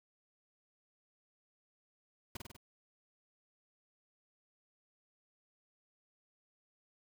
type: noise with echo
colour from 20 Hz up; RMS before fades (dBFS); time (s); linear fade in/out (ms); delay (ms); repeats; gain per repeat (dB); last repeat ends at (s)
pink; -42; 2.35-2.37; 5; 49; 4; -3; 2.566
effects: none